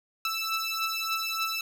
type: beating tone pair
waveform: 15% pulse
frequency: 1318.5 / 1321.9 Hz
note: E6 / E6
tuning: 0 / +4 cents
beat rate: 3.4 Hz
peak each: -25 dBFS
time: 0.25-1.61 s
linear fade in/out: 2 ms
effects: none